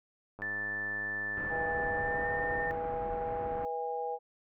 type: click train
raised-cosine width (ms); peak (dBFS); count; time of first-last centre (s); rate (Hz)
1; -32; 231; 0.39-2.623; 103
type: tone with pitch glide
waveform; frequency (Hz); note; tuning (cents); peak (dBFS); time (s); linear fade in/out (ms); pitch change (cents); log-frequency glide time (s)
sine; 1760 to 1811.6; A6 to A#6; 0 to -50; -33; 0.42-2.71; 0; +50; 1.88-2.29
type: low-pass noise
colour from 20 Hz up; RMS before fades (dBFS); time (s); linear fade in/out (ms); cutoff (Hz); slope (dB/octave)
pink; -43; 1.37-3.65; 0; 1700; 24
type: harmonic tone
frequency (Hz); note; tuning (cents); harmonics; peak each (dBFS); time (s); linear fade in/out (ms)
162.6; E3; -23; 3 / 4 / 5; -36 / -43 / -35; 1.49-4.19; 50
effects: none